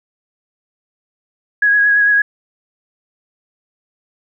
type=tone with vibrato; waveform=sine; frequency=1661.2 Hz; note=G#6; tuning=in tune; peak=-9 dBFS; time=1.62-2.22 s; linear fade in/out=5 ms; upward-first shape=triangle; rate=8.9 Hz; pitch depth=27 cents each way; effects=none